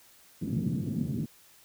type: band-pass noise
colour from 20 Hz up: pink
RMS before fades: -31 dBFS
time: 0.41-1.26 s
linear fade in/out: 10 ms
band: 130 to 250 Hz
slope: 24 dB/octave
effects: white hiss -58 dBFS RMS until 1.64 s